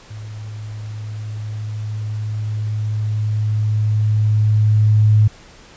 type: tone with level ramp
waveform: sine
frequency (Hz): 106.9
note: A2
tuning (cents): -49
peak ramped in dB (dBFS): -29 to -8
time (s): 0.1-5.28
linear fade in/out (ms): 10
effects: pink hiss -44 dBFS RMS until 5.76 s + resampled to 16000 Hz